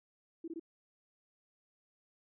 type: tone bursts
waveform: sine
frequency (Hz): 329.6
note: E4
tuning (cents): 0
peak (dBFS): -39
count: 3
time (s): 0.44-0.597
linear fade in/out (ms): 5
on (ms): 39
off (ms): 20
effects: none